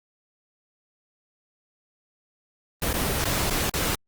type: noise with dropouts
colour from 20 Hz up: pink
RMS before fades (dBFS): -25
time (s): 2.82-3.95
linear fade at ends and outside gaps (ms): 2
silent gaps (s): 2.93-2.939 / 3.243-3.254 / 3.499-3.507 / 3.697-3.738
effects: Opus 24 kbps